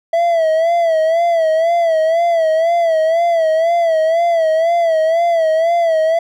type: tone with vibrato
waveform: triangle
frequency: 659.3 Hz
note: E5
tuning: in tune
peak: -9 dBFS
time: 0.13-6.19 s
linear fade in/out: 5 ms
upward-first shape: sine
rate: 2 Hz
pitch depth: 76 cents each way
effects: none